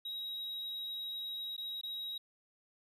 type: tone with dropouts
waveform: triangle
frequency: 3822 Hz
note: A#7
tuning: 43 cents sharp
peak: -37 dBFS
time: 0.05-2.18 s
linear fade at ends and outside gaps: 5 ms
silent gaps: 1.566-1.578 / 1.813-1.833 s
effects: resampled to 32000 Hz